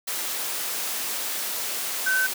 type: tone in noise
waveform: sine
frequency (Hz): 1529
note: G6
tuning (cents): -44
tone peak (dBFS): -20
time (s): 2.06-2.27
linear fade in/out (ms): 10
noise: white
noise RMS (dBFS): -29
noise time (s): 0.07-2.34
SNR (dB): +6
effects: high-pass 300 Hz 12 dB/octave